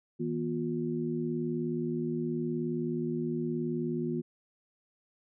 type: tone cluster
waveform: sine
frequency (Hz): 160.2 / 239.3 / 356.2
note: E3 / A#3 / F4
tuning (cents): -49 / +46 / +34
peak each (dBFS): -35 / -33 / -34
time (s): 0.19-4.22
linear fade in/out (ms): 20
effects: none